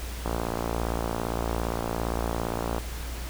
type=click train; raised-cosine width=1 ms; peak=-14 dBFS; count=146; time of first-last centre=0.26-2.782 s; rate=57.5 Hz; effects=added 59 Hz sine -33 dBFS peak until 3.29 s + pink hiss -40 dBFS RMS until 3.29 s